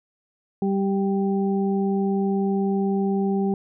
harmonic tone, 196 Hz, G3, in tune, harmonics 1 / 2 / 4, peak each -21 / -25 / -32 dBFS, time 0.62-3.54 s, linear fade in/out 2 ms, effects none

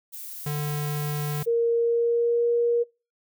violet noise, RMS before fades -38 dBFS, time 0.12-1.46 s, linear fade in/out 20 ms
square tone, 147.9 Hz, D3, 13 cents sharp, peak -27 dBFS, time 0.46-1.43 s, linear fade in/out 5 ms
sine tone with pitch glide, 466.2 to 473 Hz, A#4 to A#4, 0 to +25 cents, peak -19 dBFS, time 1.46-2.84 s, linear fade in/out 20 ms, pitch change +25 cents, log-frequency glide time 1.73-2.48 s
effects noise-tail reverb RT60 0.3 s tail -25 dB re dry

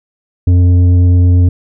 triangle tone with tanh clipping, 89.1 Hz, F2, 35 cents sharp, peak -6 dBFS, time 0.47-1.49 s, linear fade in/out 5 ms, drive 12 dB, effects none

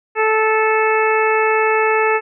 harmonic tone, 437.5 Hz, A4, 10 cents flat, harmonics 1 / 2 / 3 / 4 / 5 / 6, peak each -16 / -19 / -21 / -22 / -23 / -24 dBFS, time 0.15-2.21 s, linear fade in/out 50 ms, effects none

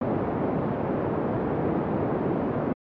white band-pass noise, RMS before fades -26 dBFS, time 0.01-2.73 s, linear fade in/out 5 ms, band 130 to 450 Hz, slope 12 dB/octave, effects low-pass 2000 Hz 12 dB/octave + MP3 48 kbps

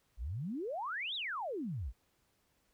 sine exponential two-way sweep, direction up then down, 48.17 to 3960 to 48.17 Hz, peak -36 dBFS, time 0.17-1.93 s, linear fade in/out 50 ms, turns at 1.15 s, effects pink hiss -75 dBFS RMS until 2.73 s

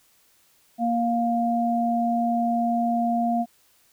sine tone pair together, 234.7 / 702.4 Hz, A#3 / F5, +12 / +10 cents, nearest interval octave + perfect fifth, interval 1898 cents, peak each -23 dBFS, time 0.78-3.46 s, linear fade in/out 50 ms, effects white hiss -61 dBFS RMS until 3.92 s

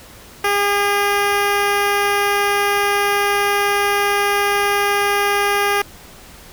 10% pulse tone with notch filter, 405.6 Hz, G#4, 41 cents flat, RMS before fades -17 dBFS, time 0.44-5.82 s, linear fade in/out 5 ms, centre 7200 Hz, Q 1.5, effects pink hiss -41 dBFS RMS until 6.52 s

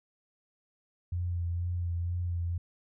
sine tone with vibrato, 87 Hz, F2, 6 cents flat, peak -29 dBFS, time 1.12-2.58 s, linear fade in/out 5 ms, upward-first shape sine, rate 2.1 Hz, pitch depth 27 cents each way, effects none

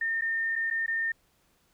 sine tone with dropouts, 1817 Hz, A#6, 45 cents flat, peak -26 dBFS, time 0.01-1.12 s, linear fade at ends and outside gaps 5 ms, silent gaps 0.211-0.219 / 0.556-0.56 / 0.702-0.709 / 0.863-0.879 s, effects pink hiss -68 dBFS RMS until 1.73 s

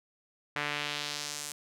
sawtooth tone with band-pass filter sweep, 146.83 Hz, D3, in tune, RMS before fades -36 dBFS, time 0.56-1.52 s, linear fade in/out 2 ms, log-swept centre 1900 to 8500 Hz, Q 1.4, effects none

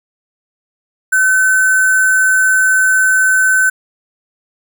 sine tone with sample-and-hold, 1522 Hz, F#6, 48 cents sharp, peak -8 dBFS, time 1.12-3.7 s, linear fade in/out 10 ms, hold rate 8820 Hz, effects none

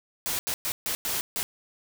white noise bursts at uneven times, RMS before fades -29 dBFS, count 6, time 0.26-0.39 / 0.47-0.54 / 0.65-0.72 / 0.86-0.95 / 1.05-1.21 / 1.36-1.43 s, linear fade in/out 0 ms, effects none

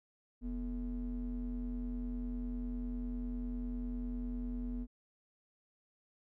triangle ring-modulated tone, 100 Hz, G2, 35 cents sharp, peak -31 dBFS, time 0.41-4.87 s, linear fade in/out 50 ms, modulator 145 Hz, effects none

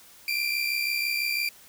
30% pulse tone pair together, 2349 / 2415 Hz, D7 / D7, 0 / +48 cents, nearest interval unison, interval 48 cents, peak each -25 / -27 dBFS, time 0.28-1.49 s, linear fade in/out 2 ms, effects white hiss -52 dBFS RMS until 1.68 s

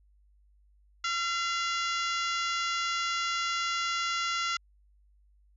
harmonic tone with a mistuned harmonic, 682 Hz, F5, 41 cents flat, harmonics 2 / 3 / 4 / 5 / 6 / 7 / 8 / 9 / 10, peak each -31 / -35 / -37 / -39 / -41 / -42 / -43 / -44 / -45 dBFS, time 1.04-4.57 s, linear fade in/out 5 ms, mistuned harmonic 4, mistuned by +48 cents, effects added 50 Hz sine -60 dBFS peak until 5.56 s

